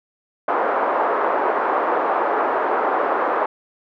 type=band-pass noise; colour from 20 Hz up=white; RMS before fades=-20 dBFS; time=0.48-3.46 s; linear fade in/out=5 ms; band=360 to 1200 Hz; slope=24 dB/octave; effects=none